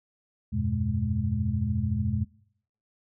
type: tone cluster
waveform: sine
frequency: 84.7 / 98.2 / 121.7 / 210.5 Hz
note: E2 / G2 / B2 / G#3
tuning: +48 / +4 / -25 / +24 cents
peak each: -30 dBFS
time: 0.52-2.25 s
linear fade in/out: 20 ms
effects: noise-tail reverb RT60 0.7 s tail -24 dB re dry